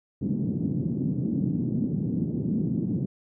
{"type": "band-pass noise", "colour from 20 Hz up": "pink", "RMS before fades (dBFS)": -27, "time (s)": [0.21, 3.06], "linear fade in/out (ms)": 10, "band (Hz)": [140, 270], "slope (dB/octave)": 24, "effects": []}